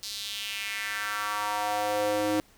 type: tone with high-pass filter sweep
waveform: square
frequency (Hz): 104.3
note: G#2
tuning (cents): +8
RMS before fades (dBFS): -30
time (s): 0.03-2.4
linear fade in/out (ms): 0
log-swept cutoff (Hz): 4600 to 350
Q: 2.9
effects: pink hiss -59 dBFS RMS until 2.57 s